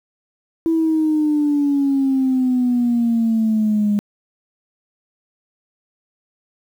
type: exponential sweep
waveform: sine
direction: down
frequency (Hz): 329.6 to 204.5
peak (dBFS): -13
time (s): 0.66-3.99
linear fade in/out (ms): 0
effects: tanh soft clip ceiling -10 dBFS + 8-bit